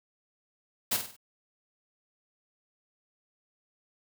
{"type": "noise with echo", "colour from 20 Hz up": "white", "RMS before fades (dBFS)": -27, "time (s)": [0.91, 0.97], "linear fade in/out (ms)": 10, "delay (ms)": 49, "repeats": 4, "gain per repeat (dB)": -7, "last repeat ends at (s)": 1.166, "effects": []}